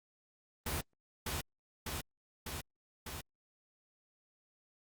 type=noise with echo; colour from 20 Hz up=pink; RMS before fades=-36 dBFS; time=0.66-0.81 s; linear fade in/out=5 ms; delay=600 ms; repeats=4; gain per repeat=-2 dB; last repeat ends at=3.21 s; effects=Opus 24 kbps